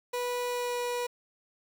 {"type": "tone with pitch glide", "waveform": "30% pulse", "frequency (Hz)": [490, 486.6], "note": ["B4", "B4"], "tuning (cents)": [-14, -26], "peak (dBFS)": -27, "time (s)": [0.13, 1.07], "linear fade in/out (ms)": 10, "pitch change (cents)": -12, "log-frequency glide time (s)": [0.47, 0.8], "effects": ["9-bit"]}